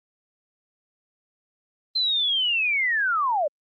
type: linear sweep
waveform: sine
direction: down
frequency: 4139 to 552 Hz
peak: -20 dBFS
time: 1.95-3.48 s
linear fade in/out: 10 ms
effects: Opus 24 kbps